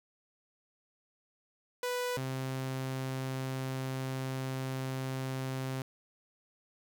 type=tone pair in turn; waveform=sawtooth; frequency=493.9 / 131.73 Hz; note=B4 / C3; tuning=0 / +12 cents; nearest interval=octave + major seventh; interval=2288 cents; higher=first; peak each=-28 / -30 dBFS; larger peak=first; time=1.83-2.17 / 2.17-5.82 s; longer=second; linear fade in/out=2 ms; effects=none